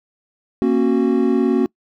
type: chord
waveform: triangle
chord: F# major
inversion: first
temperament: equal with one note detuned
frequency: 233.1 / 272.3 / 370 Hz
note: A#3 / C#4 / F#4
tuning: 0 / -31 / 0 cents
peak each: -16 dBFS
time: 0.62-1.66 s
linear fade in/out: 0 ms
effects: noise-tail reverb RT60 0.1 s tail -25 dB re dry